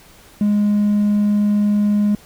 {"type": "tone", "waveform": "triangle", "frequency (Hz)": 207.1, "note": "G#3", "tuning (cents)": -5, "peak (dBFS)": -10, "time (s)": [0.41, 2.15], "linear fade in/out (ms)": 2, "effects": ["tanh soft clip ceiling -8 dBFS", "pink hiss -46 dBFS RMS until 2.25 s"]}